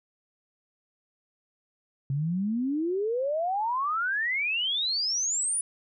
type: exponential sweep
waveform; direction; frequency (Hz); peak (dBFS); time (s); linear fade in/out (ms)
sine; up; 132.7 to 9956; -25; 2.1-5.61; 2
effects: none